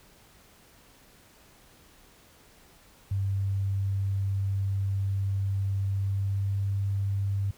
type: tone with pitch glide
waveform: sine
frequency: 98 to 98.97 Hz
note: G2 to G2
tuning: 0 to +17 cents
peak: -25 dBFS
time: 3.11-7.51 s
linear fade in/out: 5 ms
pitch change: +17 cents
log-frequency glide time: 5.93-6.62 s
effects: pink hiss -57 dBFS RMS until 7.57 s